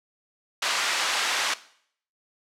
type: band-pass noise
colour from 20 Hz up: pink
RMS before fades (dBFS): -26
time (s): 0.62-1.54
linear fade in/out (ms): 5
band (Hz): 1100 to 6200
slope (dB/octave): 12
effects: noise-tail reverb RT60 0.6 s tail -17 dB re dry + low-pass 12000 Hz 12 dB/octave